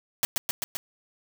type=noise with echo; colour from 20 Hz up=white; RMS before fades=-24 dBFS; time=0.23-0.25 s; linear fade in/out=0 ms; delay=130 ms; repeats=4; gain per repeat=-2 dB; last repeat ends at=0.77 s; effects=none